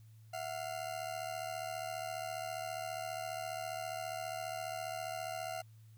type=ring-modulated tone; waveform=40% pulse; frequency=697 Hz; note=F5; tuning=4 cents flat; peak=-35 dBFS; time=0.33-5.62 s; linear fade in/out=10 ms; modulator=37.4 Hz; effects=added 110 Hz sine -55 dBFS peak until 5.97 s + white hiss -73 dBFS RMS until 5.97 s